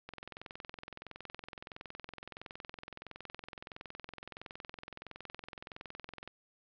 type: click train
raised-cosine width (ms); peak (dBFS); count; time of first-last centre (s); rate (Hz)
0.3; -28; 134; 0.09-6.276; 21.5
effects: low-pass 5000 Hz 12 dB/octave